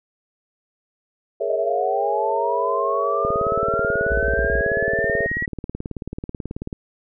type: chord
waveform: sine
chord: A# half-diminished seventh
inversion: third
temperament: equal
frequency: 415.3 / 466.2 / 554.4 / 659.3 Hz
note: G#4 / A#4 / C#5 / E5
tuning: 0 / 0 / 0 / 0 cents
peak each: -26 dBFS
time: 1.4-5.27 s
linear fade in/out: 10 ms
type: linear sweep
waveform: sine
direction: up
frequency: 619 to 1932 Hz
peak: -22 dBFS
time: 1.49-5.46 s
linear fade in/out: 10 ms
type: click train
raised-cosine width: 3 ms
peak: -16 dBFS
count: 65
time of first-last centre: 3.25-6.728 s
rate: 18.4 Hz
type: tone bursts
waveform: sine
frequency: 59.2 Hz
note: A#1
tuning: 27 cents sharp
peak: -22 dBFS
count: 4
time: 4.1-4.612 s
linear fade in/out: 10 ms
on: 110 ms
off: 24 ms
effects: none